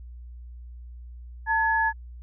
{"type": "tone pair together", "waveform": "sine", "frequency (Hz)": [896, 1696.2], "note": ["A5", "G#6"], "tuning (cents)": [31, 36], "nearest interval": "major seventh", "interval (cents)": 1105, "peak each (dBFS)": -23, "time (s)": [1.46, 1.93], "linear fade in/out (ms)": 50, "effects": ["added 60 Hz sine -39 dBFS peak until 2.22 s"]}